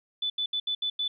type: tone bursts at uneven times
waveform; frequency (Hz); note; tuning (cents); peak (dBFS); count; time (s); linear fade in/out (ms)
sine; 3489; A7; -15; -26; 6; 0.22-0.3 / 0.38-0.46 / 0.53-0.6 / 0.67-0.75 / 0.82-0.9 / 0.99-1.08; 5
effects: none